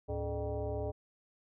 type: tone with frequency modulation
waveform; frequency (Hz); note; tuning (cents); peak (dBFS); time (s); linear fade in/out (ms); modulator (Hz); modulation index
sine; 247.9; B3; +7; -33; 0.08-0.92; 20; 177; 2.5
effects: none